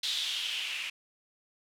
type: noise with low-pass filter sweep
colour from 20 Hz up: violet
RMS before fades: -34 dBFS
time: 0.03-0.9 s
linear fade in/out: 5 ms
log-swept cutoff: 3800 to 2500 Hz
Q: 4.8
effects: none